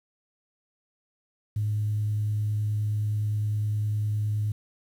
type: tone with vibrato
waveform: sine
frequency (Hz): 105.7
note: G#2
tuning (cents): +31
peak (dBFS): -23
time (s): 1.56-4.52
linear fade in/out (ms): 5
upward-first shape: triangle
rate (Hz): 9.7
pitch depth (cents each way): 9
effects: tanh soft clip ceiling -19 dBFS + 9-bit